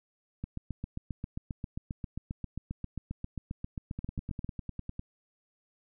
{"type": "two click trains", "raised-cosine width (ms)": 5, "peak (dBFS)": [-24, -23], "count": [11, 31], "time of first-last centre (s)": [[3.99, 4.994], [0.44, 4.445]], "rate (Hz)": [9.96, 7.49], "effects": []}